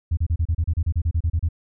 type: tone bursts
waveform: sine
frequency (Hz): 82.41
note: E2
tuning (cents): 0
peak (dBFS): -16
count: 15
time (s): 0.11-1.488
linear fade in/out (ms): 10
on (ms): 62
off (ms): 32
effects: tanh soft clip ceiling -14 dBFS